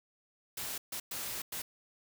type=noise bursts at uneven times; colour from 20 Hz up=white; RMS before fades=-39 dBFS; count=4; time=0.57-0.78 / 0.92-1 / 1.11-1.42 / 1.52-1.62 s; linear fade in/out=5 ms; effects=none